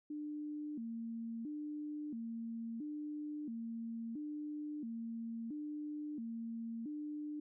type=tone with vibrato; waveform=sine; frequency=261.6 Hz; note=C4; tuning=in tune; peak=-40 dBFS; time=0.1-7.4 s; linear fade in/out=5 ms; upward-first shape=square; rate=0.74 Hz; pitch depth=230 cents each way; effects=none